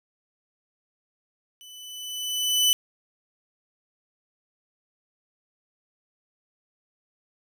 sawtooth tone with level ramp, 2995 Hz, F#7, 20 cents sharp, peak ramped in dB -42 to -13 dBFS, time 1.61-2.73 s, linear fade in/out 0 ms, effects none

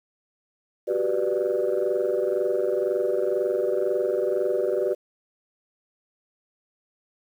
sine chord, G major seventh, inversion third, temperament equal with one note detuned, 370 / 392 / 493.9 / 592.4 Hz, F#4 / G4 / B4 / D5, 0 / 0 / 0 / +15 cents, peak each -26 dBFS, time 0.87-4.95 s, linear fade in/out 20 ms, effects tanh soft clip ceiling -15 dBFS + 9-bit

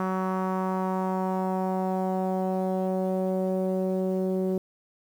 sawtooth tone with low-pass filter sweep, 187.4 Hz, F#3, 22 cents sharp, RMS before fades -27 dBFS, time 0-4.58 s, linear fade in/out 2 ms, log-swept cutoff 1200 to 450 Hz, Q 2.8, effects 9-bit

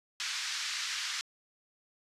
white band-pass noise, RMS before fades -36 dBFS, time 0.2-1.21 s, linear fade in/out 0 ms, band 1300 to 6000 Hz, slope 24 dB/octave, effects resampled to 32000 Hz

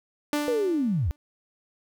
sawtooth tone with exponential decay, 294.7 Hz, D4, 6 cents sharp, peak -18 dBFS, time 0.33-1.16 s, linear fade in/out 1 ms, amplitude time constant 180 ms
sine linear sweep, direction down, 506 to 60.2 Hz, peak -22 dBFS, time 0.48-1.11 s, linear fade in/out 0 ms
effects none

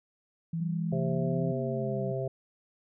sine tone with pitch glide, 165.2 to 167.89 Hz, E3 to E3, +4 to +32 cents, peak -29 dBFS, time 0.53-1.52 s, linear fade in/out 5 ms, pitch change +28 cents, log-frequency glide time 0.82-1.24 s
sine linear two-way sweep, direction up then down, 186.2 to 257.2 to 186.2 Hz, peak -35 dBFS, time 0.6-2.12 s, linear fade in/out 5 ms, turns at 1.46 s
harmonic tone, 132.2 Hz, C3, 18 cents sharp, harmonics 1 / 3 / 4 / 5, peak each -33 / -35 / -37 / -36 dBFS, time 0.92-2.28 s, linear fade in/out 5 ms
effects none

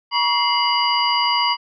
sine tone cluster, 960 / 1121 / 2088 / 2933 / 4781 Hz, B5 / C#6 / C7 / F#7 / D8, -49 / +19 / -4 / -16 / +30 cents, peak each -20 / -23 / -25 / -22 / -23 dBFS, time 0.11-1.57 s, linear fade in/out 50 ms, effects none

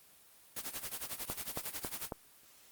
white noise with tremolo, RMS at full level -38 dBFS, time 0.56-2.09 s, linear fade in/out 5 ms, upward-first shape sine, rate 11 Hz, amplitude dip 85%
click train, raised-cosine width 1 ms, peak -23 dBFS, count 4, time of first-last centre 1.3-2.122 s, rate 3.65 Hz
effects white hiss -61 dBFS RMS until 2.71 s + Opus 24 kbps

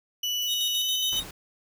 35% pulse tone with pitch glide, 2960 to 3015 Hz, F#7 to F#7, 0 to +32 cents, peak -24 dBFS, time 0.23-1.2 s, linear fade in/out 5 ms, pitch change +32 cents, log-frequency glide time 0.72-0.93 s
violet noise with exponential decay, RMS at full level -41 dBFS, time 0.42-0.7 s, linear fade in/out 1 ms, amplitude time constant 60 ms
45% pulse tone with tremolo, 3729 Hz, A#7, in tune, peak -27 dBFS, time 0.47-1.24 s, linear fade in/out 50 ms, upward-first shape square, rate 7.2 Hz, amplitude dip 50%
pink noise, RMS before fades -41 dBFS, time 1.12-1.31 s, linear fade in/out 5 ms
effects none

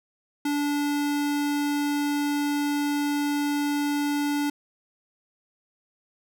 square tone, 290 Hz, D4, 22 cents flat, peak -24 dBFS, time 0.45-4.5 s, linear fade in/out 5 ms, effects none

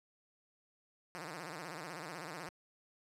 5% pulse tone with vibrato, 164.81 Hz, E3, in tune, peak -32 dBFS, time 1.15-2.49 s, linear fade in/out 0 ms, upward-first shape sine, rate 16 Hz, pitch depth 190 cents each way, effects low-pass 11000 Hz 12 dB/octave

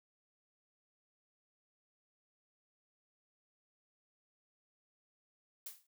blue noise with exponential decay, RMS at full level -42 dBFS, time 5.66-5.87 s, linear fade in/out 5 ms, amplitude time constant 45 ms, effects noise-tail reverb RT60 0.1 s tail -24 dB re dry

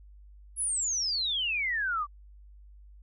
sine exponential sweep, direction down, 11000 to 1134 Hz, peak -27 dBFS, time 0.56-2.07 s, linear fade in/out 50 ms, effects added 50 Hz sine -49 dBFS peak until 3.02 s

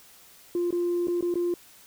sine tone with dropouts, 349.2 Hz, F4, in tune, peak -22 dBFS, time 0.55-1.54 s, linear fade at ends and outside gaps 2 ms, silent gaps 0.707-0.726 / 1.072-1.082 / 1.209-1.225 / 1.341-1.355 s, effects tanh soft clip ceiling -20 dBFS + white hiss -53 dBFS RMS until 1.86 s

